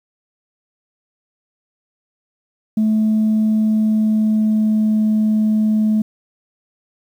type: tone with pitch glide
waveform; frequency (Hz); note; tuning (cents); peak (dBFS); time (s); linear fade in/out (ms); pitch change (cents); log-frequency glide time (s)
sine; 217 to 215.6; A3 to A3; -24 to -35; -11; 2.77-6.02; 5; -11; 3.59-5.03
effects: tanh soft clip ceiling -10 dBFS + 8-bit